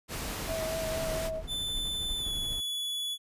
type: noise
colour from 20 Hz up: pink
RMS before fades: -36 dBFS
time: 0.08-1.31 s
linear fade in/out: 50 ms
type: tone with vibrato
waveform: sine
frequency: 645 Hz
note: E5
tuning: 38 cents flat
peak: -32 dBFS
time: 0.47-1.43 s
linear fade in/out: 50 ms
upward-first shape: sine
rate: 4.2 Hz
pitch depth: 20 cents each way
type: noise with tremolo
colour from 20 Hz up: brown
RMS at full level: -38 dBFS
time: 0.84-2.61 s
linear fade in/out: 20 ms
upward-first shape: sine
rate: 12 Hz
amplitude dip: 35%
type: tone with pitch glide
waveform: 45% pulse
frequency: 3520 to 3412 Hz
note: A7 to G#7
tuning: 0 to +46 cents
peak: -31 dBFS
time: 1.47-3.18 s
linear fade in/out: 50 ms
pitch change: -54 cents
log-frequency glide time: 2.18-2.3 s
effects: resampled to 32000 Hz